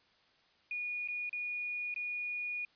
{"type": "tone with dropouts", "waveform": "sine", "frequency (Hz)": 2450, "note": "D#7", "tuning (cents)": -27, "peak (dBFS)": -35, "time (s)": [0.71, 2.65], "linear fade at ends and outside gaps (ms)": 2, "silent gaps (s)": [[1.076, 1.085], [1.294, 1.329], [1.942, 1.961]], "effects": ["white hiss -68 dBFS RMS until 2.75 s", "resampled to 11025 Hz"]}